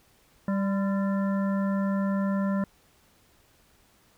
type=harmonic tone with a mistuned harmonic; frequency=196 Hz; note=G3; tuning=in tune; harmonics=1 / 3 / 5 / 7 / 9; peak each=-24 / -34 / -38 / -41 / -43 dBFS; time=0.48-2.64 s; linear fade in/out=2 ms; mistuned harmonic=5; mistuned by=+64 cents; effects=pink hiss -62 dBFS RMS until 4.17 s